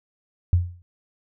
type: tone with exponential decay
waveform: sine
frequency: 88 Hz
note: F2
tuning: 14 cents sharp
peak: -11 dBFS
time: 0.53-0.82 s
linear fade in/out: 0 ms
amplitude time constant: 61 ms
effects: none